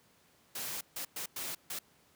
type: noise bursts at uneven times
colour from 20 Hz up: white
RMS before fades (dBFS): -39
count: 5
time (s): 0.55-0.81 / 0.96-1.05 / 1.16-1.26 / 1.36-1.55 / 1.7-1.79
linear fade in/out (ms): 5
effects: pink hiss -66 dBFS RMS until 2.15 s + high-pass 100 Hz 12 dB/octave